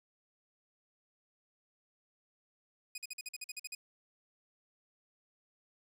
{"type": "tone bursts", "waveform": "15% pulse", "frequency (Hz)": 2489, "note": "D#7", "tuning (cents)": 0, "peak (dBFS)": -33, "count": 11, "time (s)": [2.95, 3.75], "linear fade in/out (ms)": 5, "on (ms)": 30, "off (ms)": 47, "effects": []}